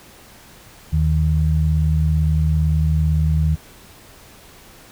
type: tone pair together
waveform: sine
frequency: 77.78 / 155.56 Hz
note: D#2 / D#3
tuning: 0 / 0 cents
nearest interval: octave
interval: 1200 cents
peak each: -16 / -18 dBFS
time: 0.92-3.56 s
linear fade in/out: 20 ms
effects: pink hiss -45 dBFS RMS until 4.91 s